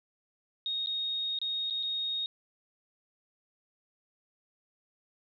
sine tone with dropouts, 3729 Hz, A#7, in tune, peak -30 dBFS, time 0.66-2.26 s, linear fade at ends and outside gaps 1 ms, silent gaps 0.861-0.871 / 1.388-1.415 / 1.7-1.707 / 1.828-1.832 s, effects none

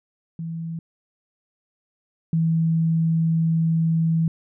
sine tone pair in turn, 164.6 / 163.18 Hz, E3 / E3, -2 / -17 cents, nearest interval unison, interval 15 cents, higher first, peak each -27 / -17 dBFS, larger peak second, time 0.39-0.79 / 2.33-4.28 s, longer second, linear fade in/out 2 ms, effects none

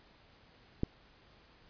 click, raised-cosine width 3 ms, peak -17 dBFS, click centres 0.834 s, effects pink hiss -62 dBFS RMS until 1.69 s + resampled to 11025 Hz

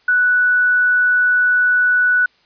sine tone, 1480 Hz, F#6, in tune, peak -11 dBFS, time 0.08-2.26 s, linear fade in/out 5 ms, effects white hiss -56 dBFS RMS until 2.45 s + resampled to 11025 Hz

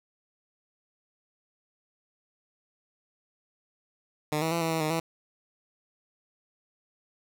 10% pulse tone with pitch steps, 151.4 / 161.5 / 168.4 / 163.2 / 161.7 / 154.6 / 164.3 Hz, D#3 / E3 / E3 / E3 / E3 / D#3 / E3, -47 / -35 / +37 / -17 / -33 / -11 / -5 cents, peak -18 dBFS, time 4.32-4.999 s, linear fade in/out 2 ms, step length 97 ms, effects none

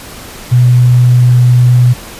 sine tone, 123.47 Hz, B2, in tune, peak -3 dBFS, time 0.51-1.94 s, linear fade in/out 20 ms, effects pink hiss -29 dBFS RMS until 2.19 s + resampled to 32000 Hz

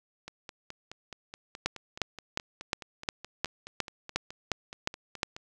two click trains, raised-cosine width 0.2 ms, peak -10 / -24 dBFS, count 11 / 25, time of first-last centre 1.66-5.231 / 0.28-5.365 s, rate 2.8 / 4.72 Hz, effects none

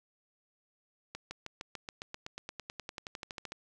accelerating click train, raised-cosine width 0.2 ms, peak -23 dBFS, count 23, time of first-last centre 1.15-3.521 s, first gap 160 ms, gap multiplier 0.96, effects none

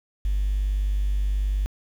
triangle tone, 49.42 Hz, G1, 15 cents sharp, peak -17 dBFS, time 0.25-1.66 s, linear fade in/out 0 ms, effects tanh soft clip ceiling -18 dBFS + 8-bit

